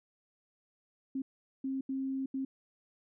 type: tone bursts at uneven times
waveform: sine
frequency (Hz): 267.3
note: C4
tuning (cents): +37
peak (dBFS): -32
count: 4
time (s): 1.15-1.22 / 1.64-1.81 / 1.89-2.26 / 2.34-2.45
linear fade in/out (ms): 5
effects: none